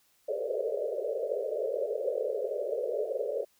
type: band-pass noise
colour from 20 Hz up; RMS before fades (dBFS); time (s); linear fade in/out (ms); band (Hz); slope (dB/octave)
white; -32; 0.28-3.45; 10; 400 to 610; 96
effects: white hiss -68 dBFS RMS until 3.59 s